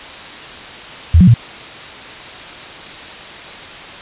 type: tone with pitch steps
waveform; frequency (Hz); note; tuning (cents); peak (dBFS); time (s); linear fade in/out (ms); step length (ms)
sine; 82.5 / 180.7 / 117.6; E2 / F#3 / A#2; +2 / -41 / +16; -3; 1.14-1.341; 5; 67
effects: white hiss -31 dBFS RMS until 4.01 s + resampled to 8000 Hz